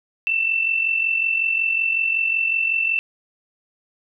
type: tone with amplitude modulation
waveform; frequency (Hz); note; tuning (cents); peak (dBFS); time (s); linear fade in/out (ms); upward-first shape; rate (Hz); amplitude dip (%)
sine; 2673; E7; +23; -15; 0.27-2.99; 0; sine; 45.4; 60
effects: none